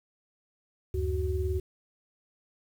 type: tone cluster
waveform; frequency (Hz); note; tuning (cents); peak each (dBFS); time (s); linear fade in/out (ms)
sine; 74 / 93.3 / 373.5; D2 / F#2 / F#4; +14 / +15 / +16; -29 / -33 / -32; 0.94-1.6; 5
effects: 9-bit